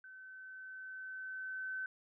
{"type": "tone with level ramp", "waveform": "sine", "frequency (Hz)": 1527, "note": "G6", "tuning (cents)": -46, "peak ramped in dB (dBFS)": [-51, -37], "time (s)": [0.04, 1.86], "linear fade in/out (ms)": 2, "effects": []}